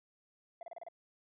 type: tone bursts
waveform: sine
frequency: 681 Hz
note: F5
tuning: 44 cents flat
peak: -40 dBFS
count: 6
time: 0.61-0.885 s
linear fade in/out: 2 ms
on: 20 ms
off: 31 ms
effects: tanh soft clip ceiling -42 dBFS